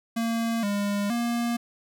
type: tone with pitch steps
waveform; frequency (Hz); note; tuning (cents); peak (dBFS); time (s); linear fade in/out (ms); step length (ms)
square; 229.3 / 202.9 / 236.2; A#3 / G#3 / A#3; -28 / -40 / +23; -25; 0.16-1.57; 10; 470
effects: none